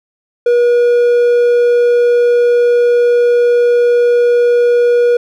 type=tone; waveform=triangle; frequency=481.1 Hz; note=B4; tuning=45 cents flat; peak=-5 dBFS; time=0.46-5.17 s; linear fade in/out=5 ms; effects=none